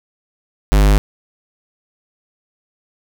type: tone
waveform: square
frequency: 50.6 Hz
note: G#1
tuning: 44 cents flat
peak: -9 dBFS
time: 0.72-0.98 s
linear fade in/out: 0 ms
effects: none